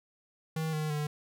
square tone with pitch steps, 159.1 / 154.04 / 149.13 Hz, D#3 / D#3 / D3, +39 / -17 / +27 cents, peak -31 dBFS, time 0.56-1.07 s, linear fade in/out 5 ms, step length 170 ms, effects none

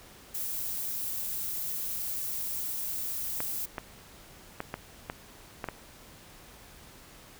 violet noise, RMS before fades -34 dBFS, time 0.34-3.66 s, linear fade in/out 10 ms
clicks, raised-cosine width 0.5 ms, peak -18 dBFS, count 7, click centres 3.404 / 3.782 / 4.604 / 4.741 / 5.099 / 5.642 / 5.687 s
effects pink hiss -52 dBFS RMS until 7.39 s

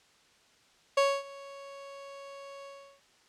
30% pulse tone with ADSR envelope, 555 Hz, C#5, 2 cents sharp, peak -18 dBFS, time 0.97-3.01 s, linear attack 7 ms, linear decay 250 ms, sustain -23 dB, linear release 360 ms, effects white hiss -63 dBFS RMS until 3.28 s + low-pass 6000 Hz 12 dB/octave

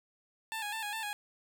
15% pulse tone with vibrato, 858 Hz, A5, 44 cents flat, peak -29 dBFS, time 0.52-1.13 s, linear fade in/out 0 ms, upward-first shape square, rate 4.9 Hz, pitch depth 60 cents each way, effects none

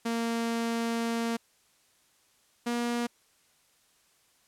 sawtooth tone pair in turn, 231.1 / 238.4 Hz, A#3 / A#3, -15 / +39 cents, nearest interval minor second, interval 54 cents, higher second, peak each -24 dBFS, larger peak neither, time 0.05-1.37 / 2.66-3.07 s, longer first, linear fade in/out 10 ms, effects white hiss -66 dBFS RMS until 4.47 s + low-pass 11000 Hz 12 dB/octave

